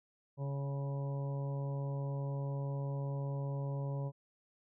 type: harmonic tone with a mistuned harmonic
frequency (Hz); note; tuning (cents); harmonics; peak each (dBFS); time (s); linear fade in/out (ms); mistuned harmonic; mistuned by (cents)
139.3; C#3; +9; 1 / 2 / 3 / 4 / 5 / 6 / 7; -35 / -51 / -49 / -46 / -57 / -57 / -52; 0.37-4.12; 50; 2; +30
effects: none